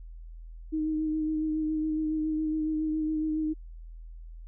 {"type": "tone with vibrato", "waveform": "sine", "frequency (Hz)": 311.1, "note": "D#4", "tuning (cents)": 0, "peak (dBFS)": -26, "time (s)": [0.72, 3.54], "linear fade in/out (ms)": 20, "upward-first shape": "sine", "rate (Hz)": 7.2, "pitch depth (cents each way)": 22, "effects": ["added 41 Hz sine -41 dBFS peak until 4.47 s"]}